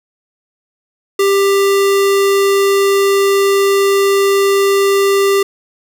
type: tone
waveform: square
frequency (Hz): 395.5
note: G4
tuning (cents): +15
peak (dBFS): -10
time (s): 1.19-5.43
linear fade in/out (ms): 5
effects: none